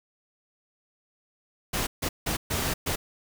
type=noise bursts at uneven times; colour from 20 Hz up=pink; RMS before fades=-28 dBFS; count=5; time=1.73-1.87 / 2.02-2.09 / 2.26-2.37 / 2.5-2.74 / 2.86-2.96 s; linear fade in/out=10 ms; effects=none